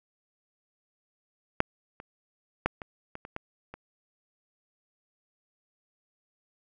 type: clicks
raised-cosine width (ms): 0.5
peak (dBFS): -6 / -27 / -9 / -23 / -24 / -26 / -19 / -26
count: 8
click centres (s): 1.604 / 2.001 / 2.66 / 2.818 / 3.154 / 3.251 / 3.364 / 3.74
effects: none